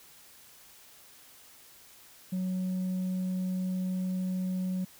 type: tone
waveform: sine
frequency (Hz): 185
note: F#3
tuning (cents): 0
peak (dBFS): -26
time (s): 2.32-4.85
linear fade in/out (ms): 10
effects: tanh soft clip ceiling -28 dBFS + white hiss -55 dBFS RMS until 4.99 s